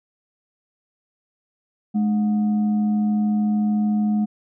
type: tone with frequency modulation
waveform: sine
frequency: 210.8 Hz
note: G#3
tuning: 26 cents sharp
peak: -17 dBFS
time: 1.94-4.26 s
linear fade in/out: 20 ms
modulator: 515 Hz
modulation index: 0.25
effects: none